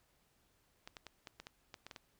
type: clicks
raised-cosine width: 0.2 ms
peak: -30 dBFS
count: 10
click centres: 0.875 / 0.968 / 1.067 / 1.272 / 1.4 / 1.469 / 1.742 / 1.866 / 1.912 / 1.962 s
effects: pink hiss -74 dBFS RMS until 2.19 s